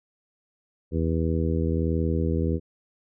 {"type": "harmonic tone", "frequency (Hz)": 81.4, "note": "E2", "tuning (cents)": -21, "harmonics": [1, 2, 3, 4, 5, 6], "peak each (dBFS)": [-25, -28, -30, -31, -32, -33], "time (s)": [0.91, 2.6], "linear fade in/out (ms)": 50, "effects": []}